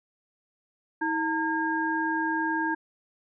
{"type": "tone cluster", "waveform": "sine", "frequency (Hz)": [320.7, 909, 1620], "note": ["E4", "A#5", "G#6"], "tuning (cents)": [-48, -44, -43], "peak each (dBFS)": -29, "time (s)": [1.01, 2.75], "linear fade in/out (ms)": 10, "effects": []}